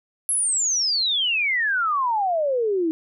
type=exponential sweep; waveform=sine; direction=down; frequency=11240 to 311.7 Hz; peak=-19 dBFS; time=0.29-2.91 s; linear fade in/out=0 ms; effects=none